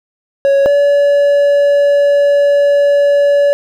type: tone pair in turn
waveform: triangle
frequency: 554.4 / 571 Hz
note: C#5 / D5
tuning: 0 / -49 cents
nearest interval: minor second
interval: 51 cents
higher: second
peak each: -5 dBFS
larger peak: neither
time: 0.45-0.66 / 0.66-3.53 s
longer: second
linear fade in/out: 0 ms
effects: none